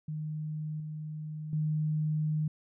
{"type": "tone with level steps", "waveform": "sine", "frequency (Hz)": 153.8, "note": "D#3", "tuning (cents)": -20, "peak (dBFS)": [-33, -36, -27], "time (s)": [0.08, 2.48], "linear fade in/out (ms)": 5, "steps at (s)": [0.8, 1.53], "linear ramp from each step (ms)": 2, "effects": []}